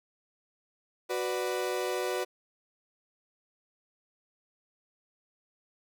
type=chord; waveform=35% pulse; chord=B minor; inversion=second; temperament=equal; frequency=370 / 493.9 / 587.3 Hz; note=F#4 / B4 / D5; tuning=0 / 0 / 0 cents; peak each=-31 / -32 / -35 dBFS; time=1.09-2.25 s; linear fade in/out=20 ms; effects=none